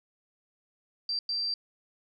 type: tone bursts at uneven times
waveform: sine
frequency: 4699 Hz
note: D8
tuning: in tune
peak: -28 dBFS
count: 2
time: 1.09-1.19 / 1.29-1.54 s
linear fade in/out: 2 ms
effects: none